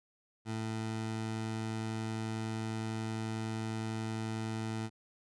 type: tone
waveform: 20% pulse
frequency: 111 Hz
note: A2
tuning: 16 cents sharp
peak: -30 dBFS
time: 0.45-4.9 s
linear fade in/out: 50 ms
effects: resampled to 22050 Hz